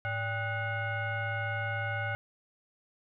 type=tone with frequency modulation; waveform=sine; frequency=791 Hz; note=G5; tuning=15 cents sharp; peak=-30 dBFS; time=0.05-2.15 s; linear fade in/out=0 ms; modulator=684 Hz; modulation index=1.8; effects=none